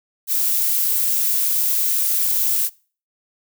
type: noise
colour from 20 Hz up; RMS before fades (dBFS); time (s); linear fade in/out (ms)
violet; -19; 0.27-2.7; 50
effects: noise-tail reverb RT60 0.4 s tail -23 dB re dry